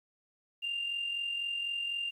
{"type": "tone with amplitude modulation", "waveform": "sine", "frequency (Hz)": 2794, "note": "F7", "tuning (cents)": 0, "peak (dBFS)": -29, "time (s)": [0.62, 2.11], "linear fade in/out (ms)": 20, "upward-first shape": "sine", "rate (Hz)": 44, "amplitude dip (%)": 50, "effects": ["tanh soft clip ceiling -27 dBFS", "11-bit"]}